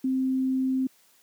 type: tone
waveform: sine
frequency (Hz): 261.6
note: C4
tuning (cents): 0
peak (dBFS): -22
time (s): 0.04-0.87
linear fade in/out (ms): 5
effects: white hiss -61 dBFS RMS until 1.22 s + high-pass 150 Hz 12 dB/octave